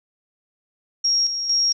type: tone with tremolo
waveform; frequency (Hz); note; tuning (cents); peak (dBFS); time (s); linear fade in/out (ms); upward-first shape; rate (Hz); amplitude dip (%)
sine; 5588; F8; 0; -16; 1.04-1.73; 10; square; 2.2; 55
effects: none